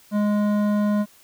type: tone with hard clipping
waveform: sine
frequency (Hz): 207.7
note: G#3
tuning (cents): 0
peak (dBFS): -20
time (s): 0.11-1.06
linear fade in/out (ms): 50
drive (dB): 12
effects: white hiss -53 dBFS RMS until 1.23 s